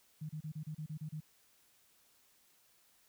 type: tone bursts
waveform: sine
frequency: 154 Hz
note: D#3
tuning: 17 cents flat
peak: -39 dBFS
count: 9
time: 0.21-1.205 s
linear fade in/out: 10 ms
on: 83 ms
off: 31 ms
effects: white hiss -69 dBFS RMS until 3.08 s